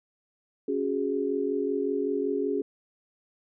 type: chord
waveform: sine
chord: C# suspended fourth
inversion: none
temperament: equal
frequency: 277.2 / 370 / 415.3 Hz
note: C#4 / F#4 / G#4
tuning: 0 / 0 / 0 cents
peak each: -30 / -31 / -28 dBFS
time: 0.68-2.62 s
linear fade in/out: 5 ms
effects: none